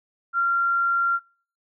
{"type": "tone", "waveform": "sine", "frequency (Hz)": 1380, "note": "F6", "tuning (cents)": -21, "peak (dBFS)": -18, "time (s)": [0.33, 1.2], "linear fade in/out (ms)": 50, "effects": ["noise-tail reverb RT60 0.4 s tail -22 dB re dry"]}